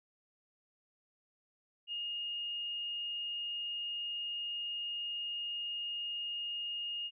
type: tone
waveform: sine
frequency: 2847 Hz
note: F7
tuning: 33 cents sharp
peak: -36 dBFS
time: 1.87-7.11 s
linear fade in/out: 50 ms
effects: none